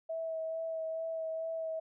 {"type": "tone with vibrato", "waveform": "sine", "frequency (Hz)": 648, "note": "E5", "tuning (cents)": -30, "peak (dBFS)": -34, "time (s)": [0.09, 1.8], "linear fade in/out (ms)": 10, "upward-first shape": "sine", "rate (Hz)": 2.3, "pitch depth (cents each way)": 15, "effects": []}